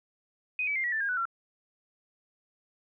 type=tone with pitch steps; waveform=sine; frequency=2500 / 2293 / 2102 / 1927.8 / 1767.8 / 1621 / 1486.5 / 1363.1 Hz; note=D#7 / D7 / C7 / B6 / A6 / G#6 / F#6 / F6; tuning=+8 / -42 / +7 / -42 / +8 / -42 / +8 / -42 cents; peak=-27 dBFS; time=0.59-1.254 s; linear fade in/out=2 ms; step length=83 ms; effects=none